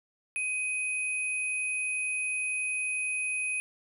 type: tone pair together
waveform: sine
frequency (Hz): 2508 / 10041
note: D#7 / D#9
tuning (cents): +13 / +15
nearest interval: 2 octaves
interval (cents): 2402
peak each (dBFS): -29 / -37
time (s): 0.36-3.6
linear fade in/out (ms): 0
effects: none